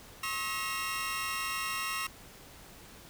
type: tone cluster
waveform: sawtooth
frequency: 1080 / 1283 / 1903 / 2754 Hz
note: C#6 / E6 / A#6 / F7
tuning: -45 / -47 / +35 / -25 cents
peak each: -34 / -35 / -37 / -34 dBFS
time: 0.23-2.07 s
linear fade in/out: 5 ms
effects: pink hiss -52 dBFS RMS until 3.09 s